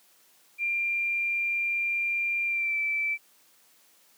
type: tone with pitch glide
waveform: sine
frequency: 2385 to 2324 Hz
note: D7 to D7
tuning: +26 to -19 cents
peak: -25 dBFS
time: 0.58-3.18 s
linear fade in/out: 50 ms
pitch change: -45 cents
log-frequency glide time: 2.45-2.78 s
effects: white hiss -61 dBFS RMS until 4.17 s + high-pass 200 Hz 12 dB/octave